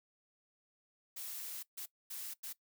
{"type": "noise bursts at uneven times", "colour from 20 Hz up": "blue", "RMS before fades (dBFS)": -44, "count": 4, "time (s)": [[1.16, 1.63], [1.77, 1.86], [2.1, 2.34], [2.43, 2.53]], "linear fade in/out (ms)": 10, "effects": ["noise-tail reverb RT60 0.1 s tail -19 dB re dry"]}